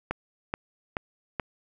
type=click train; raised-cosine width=0.5 ms; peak=-13 dBFS; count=4; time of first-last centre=0.11-1.398 s; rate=2.33 Hz; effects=none